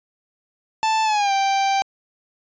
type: tone with pitch glide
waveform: 45% pulse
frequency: 880 to 784 Hz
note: A5 to G5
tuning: 0 to 0 cents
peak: -17 dBFS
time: 0.83-1.82 s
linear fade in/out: 0 ms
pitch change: -200 cents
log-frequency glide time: 1.04-1.32 s
effects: resampled to 16000 Hz